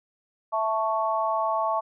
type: chord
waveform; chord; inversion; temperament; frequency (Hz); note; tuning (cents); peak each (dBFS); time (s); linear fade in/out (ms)
sine; A major; second; equal; 659.3 / 880 / 1108.7; E5 / A5 / C#6; 0 / 0 / 0; -27; 0.52-1.81; 20
effects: none